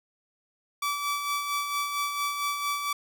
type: tone with tremolo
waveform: sawtooth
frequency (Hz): 1154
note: D6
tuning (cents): -31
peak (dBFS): -22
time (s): 0.82-2.93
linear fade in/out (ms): 5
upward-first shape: sine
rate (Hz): 4.4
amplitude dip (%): 45
effects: none